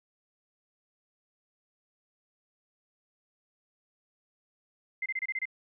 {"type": "tone bursts", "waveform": "sine", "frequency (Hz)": 2080, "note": "C7", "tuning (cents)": -11, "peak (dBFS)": -29, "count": 7, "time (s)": [5.02, 5.455], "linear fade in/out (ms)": 5, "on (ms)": 39, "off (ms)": 27, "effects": []}